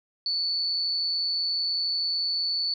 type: tone with amplitude modulation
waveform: sine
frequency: 4467 Hz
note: C#8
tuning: 12 cents sharp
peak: -22 dBFS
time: 0.26-2.74 s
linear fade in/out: 2 ms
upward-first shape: sine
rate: 171 Hz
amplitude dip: 50%
effects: none